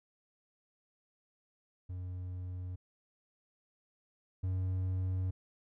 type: tone pair in turn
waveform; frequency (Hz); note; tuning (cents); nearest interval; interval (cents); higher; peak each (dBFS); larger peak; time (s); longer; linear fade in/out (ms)
triangle; 90.9 / 92.81; F#2 / F#2; -30 / +6; unison; 36; second; -36 / -29; second; 1.89-2.76 / 4.43-5.31; second; 10
effects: none